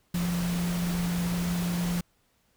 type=tone in noise; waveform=sine; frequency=174.61 Hz; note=F3; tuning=in tune; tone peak=-26 dBFS; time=0.14-2.01 s; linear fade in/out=5 ms; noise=pink; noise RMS=-36 dBFS; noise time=0.14-2.01 s; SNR=+7 dB; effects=pink hiss -69 dBFS RMS until 2.56 s